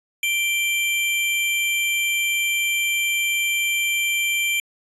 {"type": "tone pair together", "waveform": "square", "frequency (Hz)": [2355, 3136], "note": ["D7", "G7"], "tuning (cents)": [4, 0], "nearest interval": "perfect fourth", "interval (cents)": 496, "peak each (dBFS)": [-21, -27], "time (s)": [0.23, 4.6], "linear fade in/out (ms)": 2, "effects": ["resampled to 32000 Hz"]}